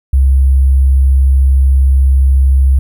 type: tone with sample-and-hold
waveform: sine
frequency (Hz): 66.8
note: C2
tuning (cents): +36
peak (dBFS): -5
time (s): 0.13-2.79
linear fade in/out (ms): 5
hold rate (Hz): 11025
effects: none